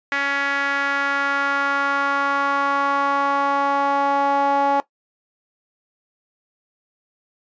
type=tone with band-pass filter sweep; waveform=sawtooth; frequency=279.9 Hz; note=C#4; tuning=17 cents sharp; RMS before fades=-20 dBFS; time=0.12-4.8 s; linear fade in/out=0 ms; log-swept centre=1800 to 830 Hz; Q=3.1; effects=noise-tail reverb RT60 0.1 s tail -17 dB re dry + resampled to 16000 Hz